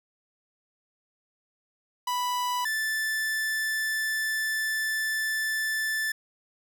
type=tone pair in turn; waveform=45% pulse; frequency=987.8 / 1756.7 Hz; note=B5 / A6; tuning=0 / -3 cents; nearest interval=minor seventh; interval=997 cents; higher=second; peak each=-26 dBFS; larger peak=neither; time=2.07-2.65 / 2.65-6.12 s; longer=second; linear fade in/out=5 ms; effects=11-bit